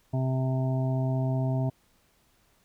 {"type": "harmonic tone", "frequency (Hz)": 130.81, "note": "C3", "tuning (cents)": 0, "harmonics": [1, 2, 3, 5, 6, 7], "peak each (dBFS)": [-25, -33, -40, -35, -46, -44], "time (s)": [0.13, 1.7], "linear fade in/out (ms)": 10, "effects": ["pink hiss -66 dBFS RMS until 2.64 s"]}